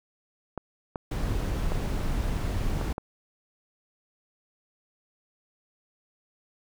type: clicks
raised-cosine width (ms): 1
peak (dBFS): -18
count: 5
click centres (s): 0.577 / 0.958 / 1.72 / 2.813 / 2.981
type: noise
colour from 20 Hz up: brown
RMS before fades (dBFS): -28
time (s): 1.11-2.93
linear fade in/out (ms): 5
effects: none